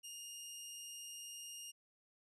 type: tone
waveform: 15% pulse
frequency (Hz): 2833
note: F7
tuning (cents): +24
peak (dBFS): -40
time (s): 0.03-1.72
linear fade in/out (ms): 20
effects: resampled to 24000 Hz